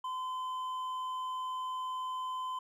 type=tone with hard clipping; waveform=triangle; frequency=1023 Hz; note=C6; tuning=39 cents flat; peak=-36 dBFS; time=0.04-2.59 s; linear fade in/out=5 ms; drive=8 dB; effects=none